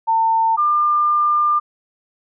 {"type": "tone pair in turn", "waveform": "sine", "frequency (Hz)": [900, 1198.8], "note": ["A5", "D6"], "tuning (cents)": [39, 35], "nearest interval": "perfect fourth", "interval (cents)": 496, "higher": "second", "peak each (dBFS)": -13, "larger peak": "neither", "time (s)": [[0.07, 0.57], [0.57, 1.6]], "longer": "second", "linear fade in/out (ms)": 20, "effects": []}